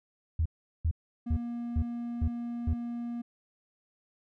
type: tone bursts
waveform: sine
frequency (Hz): 80.7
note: E2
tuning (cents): -36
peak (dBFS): -23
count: 6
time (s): 0.39-2.736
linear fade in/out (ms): 5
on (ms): 66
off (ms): 390
type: tone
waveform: triangle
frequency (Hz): 237.2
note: A#3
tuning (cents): +30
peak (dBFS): -31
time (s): 1.26-3.22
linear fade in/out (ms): 10
effects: tanh soft clip ceiling -19 dBFS